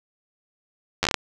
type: slowing click train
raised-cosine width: 0.2 ms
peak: -3 dBFS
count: 7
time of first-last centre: 1.03-1.143 s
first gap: 10 ms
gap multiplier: 1.25
effects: none